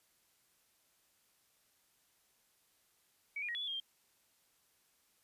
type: tone with pitch steps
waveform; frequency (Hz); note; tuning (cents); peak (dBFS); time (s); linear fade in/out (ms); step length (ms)
sine; 2270 / 2426 / 1893 / 3398 / 3441 / 3233 / 3181; C#7 / D#7 / A#6 / G#7 / A7 / G#7 / G7; +41 / -44 / +26 / +39 / -39 / -47 / +25; -37; 3.36-3.801; 5; 63
effects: white hiss -73 dBFS RMS until 5.23 s + resampled to 32000 Hz